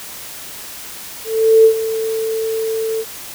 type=tone with ADSR envelope; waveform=sine; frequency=444.9 Hz; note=A4; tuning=19 cents sharp; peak=-4 dBFS; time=1.24-3.05 s; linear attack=410 ms; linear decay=85 ms; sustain=-13 dB; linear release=53 ms; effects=white hiss -32 dBFS RMS until 3.34 s